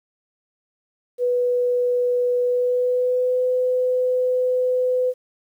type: tone with pitch glide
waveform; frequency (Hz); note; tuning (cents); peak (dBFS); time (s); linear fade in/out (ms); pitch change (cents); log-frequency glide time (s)
sine; 492 to 504.4; B4 to B4; -7 to +36; -17; 1.18-5.14; 50; +43; 2.42-3.44
effects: 9-bit